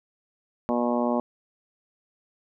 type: harmonic tone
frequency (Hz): 120.7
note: B2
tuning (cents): -39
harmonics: 2 / 3 / 4 / 5 / 6 / 7 / 8 / 9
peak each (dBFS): -25 / -32 / -32 / -28 / -35 / -32 / -36 / -35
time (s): 0.69-1.2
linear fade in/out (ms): 0
effects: none

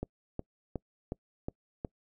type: click train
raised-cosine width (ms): 2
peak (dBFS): -21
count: 6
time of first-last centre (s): 0.03-1.848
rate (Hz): 2.75
effects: noise-tail reverb RT60 0.1 s tail -26 dB re dry

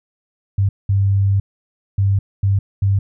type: tone bursts at uneven times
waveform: sine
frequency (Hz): 98.6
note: G2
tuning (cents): +11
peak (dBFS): -12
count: 5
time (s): 0.58-0.69 / 0.89-1.4 / 1.98-2.19 / 2.43-2.59 / 2.82-2.99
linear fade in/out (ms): 5
effects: none

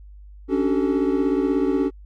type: chord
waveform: triangle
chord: D major seventh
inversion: third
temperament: equal with one note detuned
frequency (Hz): 277.2 / 293.7 / 379.3 / 440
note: C#4 / D4 / F#4 / A4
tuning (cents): 0 / 0 / +43 / 0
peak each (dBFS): -20 / -23 / -21 / -25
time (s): 0.48-1.91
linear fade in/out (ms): 50
effects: added 50 Hz sine -40 dBFS peak until 2.05 s

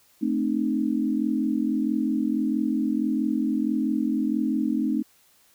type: chord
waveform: sine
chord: A diminished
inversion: none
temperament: equal with one note detuned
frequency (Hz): 220 / 261.6 / 306.1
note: A3 / C4 / Eb4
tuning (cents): 0 / 0 / -28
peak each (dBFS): -26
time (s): 0.21-5.03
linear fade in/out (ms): 20
effects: white hiss -60 dBFS RMS until 5.54 s

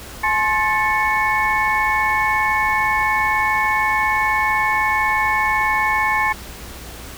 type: tone cluster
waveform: sine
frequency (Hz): 853 / 1058 / 1764 / 2210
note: G#5 / C6 / A6 / C#7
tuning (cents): +46 / +19 / +4 / -6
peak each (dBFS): -21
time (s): 0.23-6.33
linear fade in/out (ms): 10
effects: added 60 Hz sine -38 dBFS peak until 7.17 s + pink hiss -36 dBFS RMS until 7.17 s

